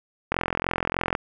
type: click train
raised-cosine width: 0.5 ms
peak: -8 dBFS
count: 37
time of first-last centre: 0.32-1.151 s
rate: 43.3 Hz
effects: none